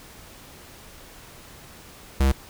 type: tone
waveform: square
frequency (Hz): 67.2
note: C2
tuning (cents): +47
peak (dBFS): -17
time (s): 2.2-2.32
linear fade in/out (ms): 5
effects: pink hiss -46 dBFS RMS until 2.49 s